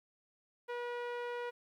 sawtooth tone with low-pass filter, 482.9 Hz, B4, 39 cents flat, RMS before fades -40 dBFS, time 0.68-1.51 s, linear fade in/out 20 ms, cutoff 2200 Hz, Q 0.92, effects 12-bit

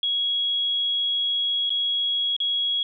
sine tone with dropouts, 3322 Hz, G#7, in tune, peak -21 dBFS, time 0.03-2.83 s, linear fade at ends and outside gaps 2 ms, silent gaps 1.695-1.703 / 2.365-2.402 s, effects none

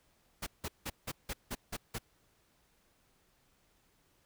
pink noise bursts, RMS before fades -38 dBFS, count 8, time 0.42-1.986 s, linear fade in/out 10 ms, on 47 ms, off 170 ms, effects pink hiss -71 dBFS RMS until 4.25 s

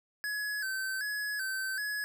square tone with vibrato, 1613 Hz, G6, 49 cents sharp, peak -33 dBFS, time 0.24-2.04 s, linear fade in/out 0 ms, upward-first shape square, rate 1.3 Hz, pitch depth 77 cents each way, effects none

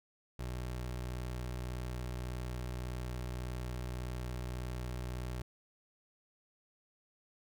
25% pulse tone, 61.74 Hz, B1, in tune, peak -34 dBFS, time 0.39-5.42 s, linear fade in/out 5 ms, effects none

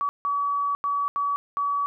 sine tone bursts at uneven times, 1139 Hz, C#6, 47 cents sharp, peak -22 dBFS, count 5, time 0.01-0.09 / 0.25-0.75 / 0.84-1.08 / 1.16-1.36 / 1.57-1.86 s, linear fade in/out 0 ms, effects none

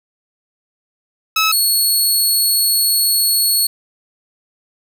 15% pulse tone pair in turn, 1296 / 4359 Hz, E6 / C#8, -30 / -30 cents, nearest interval octave + major sixth, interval 2100 cents, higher second, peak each -6 dBFS, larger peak neither, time 1.36-1.52 / 1.52-3.67 s, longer second, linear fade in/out 5 ms, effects none

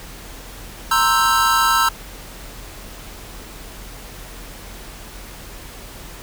square chord, C dominant seventh, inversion third, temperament equal, 932.3 / 1046.5 / 1318.5 / 1568 Hz, Bb5 / C6 / E6 / G6, 0 / 0 / 0 / 0 cents, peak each -21 / -23 / -17 / -23 dBFS, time 0.91-1.89 s, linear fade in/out 5 ms, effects added 43 Hz sine -38 dBFS peak until 6.22 s + pink hiss -38 dBFS RMS until 6.22 s

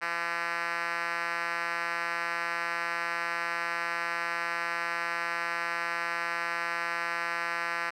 5% pulse tone with band-pass filter, 170 Hz, F3, 46 cents flat, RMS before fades -32 dBFS, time 0.01-7.91 s, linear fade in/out 20 ms, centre 1800 Hz, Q 1.2, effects none

